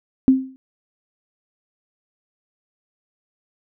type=tone with exponential decay; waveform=sine; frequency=262.8 Hz; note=C4; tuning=8 cents sharp; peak=-6 dBFS; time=0.28-0.56 s; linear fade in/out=0 ms; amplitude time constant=60 ms; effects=none